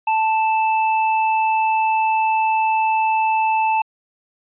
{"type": "tone", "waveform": "square", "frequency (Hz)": 880, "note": "A5", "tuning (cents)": 0, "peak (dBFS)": -16, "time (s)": [0.07, 3.82], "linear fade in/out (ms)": 5, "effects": ["resampled to 8000 Hz"]}